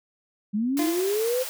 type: linear sweep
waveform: sine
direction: up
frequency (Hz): 198.2 to 523.3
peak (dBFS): -22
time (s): 0.53-1.44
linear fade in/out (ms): 20
type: high-pass noise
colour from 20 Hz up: white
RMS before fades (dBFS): -34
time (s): 0.77-1.49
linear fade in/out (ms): 0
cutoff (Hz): 400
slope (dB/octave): 48
type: tone with exponential decay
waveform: 25% pulse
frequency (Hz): 344.4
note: F4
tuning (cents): -24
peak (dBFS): -22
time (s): 0.79-1.44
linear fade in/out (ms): 1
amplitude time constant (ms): 140
effects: none